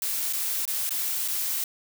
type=noise with dropouts; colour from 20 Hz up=blue; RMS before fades=-28 dBFS; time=0.02-1.64 s; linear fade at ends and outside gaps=2 ms; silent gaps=0.327-0.333 / 0.654-0.677 / 0.893-0.907 / 1.279-1.283 s; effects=none